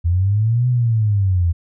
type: linear two-way sweep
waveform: sine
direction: up then down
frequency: 82.41 to 126.1 to 82.41 Hz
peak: -13 dBFS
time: 0.04-1.53 s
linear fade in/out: 20 ms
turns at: 0.68 s
effects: none